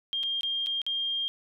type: tone with dropouts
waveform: sine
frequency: 3209 Hz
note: G7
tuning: 40 cents sharp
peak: -27 dBFS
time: 0.13-1.28 s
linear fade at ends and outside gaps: 0 ms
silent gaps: 0.231-0.235 / 0.409-0.432 / 0.662-0.669 / 0.817-0.865 s
effects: none